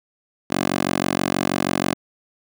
10% pulse tone with high-pass filter, 46.25 Hz, F#1, in tune, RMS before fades -22 dBFS, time 0.5-1.94 s, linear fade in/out 10 ms, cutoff 280 Hz, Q 1, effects none

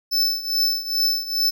square tone with tremolo, 5274 Hz, E8, in tune, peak -16 dBFS, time 0.11-1.51 s, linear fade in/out 20 ms, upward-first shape triangle, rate 2.4 Hz, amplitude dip 85%, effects none

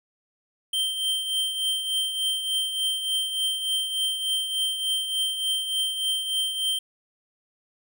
square tone with tremolo, 3136 Hz, G7, in tune, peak -22 dBFS, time 0.73-6.79 s, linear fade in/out 5 ms, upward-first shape triangle, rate 3.4 Hz, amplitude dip 60%, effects none

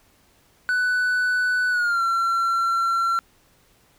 triangle tone with pitch glide, 1491 to 1359.4 Hz, F#6 to F6, +13 to -47 cents, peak -17 dBFS, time 0.69-3.19 s, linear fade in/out 0 ms, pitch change -160 cents, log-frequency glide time 1.7-2.02 s, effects pink hiss -59 dBFS RMS until 3.98 s

